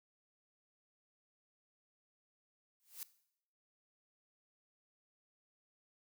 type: noise with exponential growth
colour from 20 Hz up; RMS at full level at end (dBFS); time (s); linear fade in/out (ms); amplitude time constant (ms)
blue; -42; 2.8-3.03; 0; 48
effects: noise-tail reverb RT60 0.7 s tail -17 dB re dry